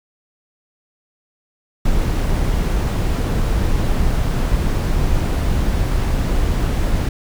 brown noise, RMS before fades -17 dBFS, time 1.85-7.09 s, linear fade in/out 5 ms, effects none

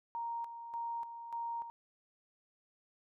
sine tone with tremolo, 932.3 Hz, A#5, in tune, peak -36 dBFS, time 0.15-1.7 s, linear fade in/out 0 ms, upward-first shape square, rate 1.7 Hz, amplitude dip 60%, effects none

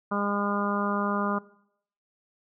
harmonic tone, 203.1 Hz, G#3, 38 cents flat, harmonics 1 / 2 / 3 / 4 / 5 / 6 / 7, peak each -29 / -35 / -34 / -37 / -33 / -31 / -36 dBFS, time 0.11-1.39 s, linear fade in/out 10 ms, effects noise-tail reverb RT60 0.7 s tail -20 dB re dry

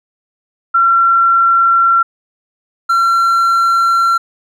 sine / triangle tone pair in turn, 1362 / 1362 Hz, F6 / F6, -44 / -44 cents, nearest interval unison, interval 0 cents, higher neither, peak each -7 dBFS, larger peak neither, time 0.74-2.03 / 2.89-4.18 s, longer neither, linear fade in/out 10 ms, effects none

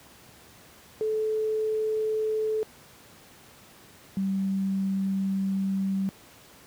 sine tone pair in turn, 434.5 / 193.55 Hz, A4 / G3, -22 / -22 cents, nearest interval octave + major second, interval 1400 cents, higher first, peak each -24 dBFS, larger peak neither, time 1.01-2.63 / 4.17-6.09 s, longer second, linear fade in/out 0 ms, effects pink hiss -52 dBFS RMS until 6.66 s + high-pass 80 Hz 12 dB/octave

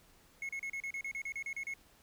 triangle tone bursts, 2179 Hz, C#7, 30 cents flat, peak -35 dBFS, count 13, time 0.42-1.738 s, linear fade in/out 2 ms, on 70 ms, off 34 ms, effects pink hiss -64 dBFS RMS until 2.02 s

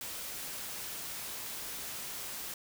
white noise, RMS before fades -41 dBFS, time 0.01-2.54 s, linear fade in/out 2 ms, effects none

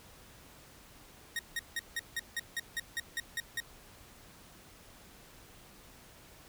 sawtooth tone bursts, 1866 Hz, A#6, 1 cent sharp, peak -29 dBFS, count 12, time 1.36-3.602 s, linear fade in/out 2 ms, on 31 ms, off 170 ms, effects pink hiss -56 dBFS RMS until 6.48 s

